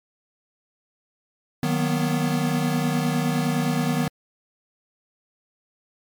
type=chord; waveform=square; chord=B major seventh; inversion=first; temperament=equal with one note detuned; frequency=155.56 / 185 / 237.2 / 246.9 Hz; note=D#3 / F#3 / A#3 / B3; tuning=0 / 0 / +30 / 0 cents; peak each=-25 / -29 / -30 / -26 dBFS; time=1.63-4.08 s; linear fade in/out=2 ms; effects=MP3 96 kbps